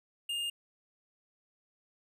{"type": "tone with hard clipping", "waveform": "sine", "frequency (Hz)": 2823, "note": "F7", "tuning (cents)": 18, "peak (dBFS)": -34, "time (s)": [0.29, 0.5], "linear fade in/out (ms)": 5, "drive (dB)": 9, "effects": []}